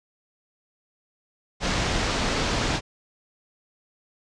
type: low-pass noise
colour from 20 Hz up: pink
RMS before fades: -25 dBFS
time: 1.6-2.81 s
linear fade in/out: 50 ms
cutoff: 6400 Hz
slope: 24 dB/octave
effects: resampled to 22050 Hz